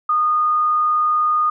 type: tone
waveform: sine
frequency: 1228 Hz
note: D#6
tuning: 23 cents flat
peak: -14 dBFS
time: 0.09-1.5 s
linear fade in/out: 5 ms
effects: none